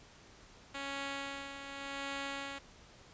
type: tone with tremolo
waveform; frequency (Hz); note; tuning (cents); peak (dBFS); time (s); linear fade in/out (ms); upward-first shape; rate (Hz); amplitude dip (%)
5% pulse; 277.2; C#4; 0; -26; 0.74-2.59; 10; sine; 0.87; 55
effects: pink hiss -58 dBFS RMS until 3.13 s + resampled to 16000 Hz